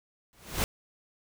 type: noise with exponential growth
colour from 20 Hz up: pink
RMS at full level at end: -25 dBFS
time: 0.33-0.64 s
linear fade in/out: 0 ms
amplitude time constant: 67 ms
effects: none